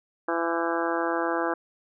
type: harmonic tone with a mistuned harmonic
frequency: 167.9 Hz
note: E3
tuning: 32 cents sharp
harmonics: 2 / 3 / 4 / 5 / 6 / 7 / 8 / 9 / 10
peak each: -29 / -31 / -32 / -33 / -34 / -34 / -35 / -36 / -36 dBFS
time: 0.28-1.54 s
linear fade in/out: 5 ms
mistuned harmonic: 10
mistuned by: -64 cents
effects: none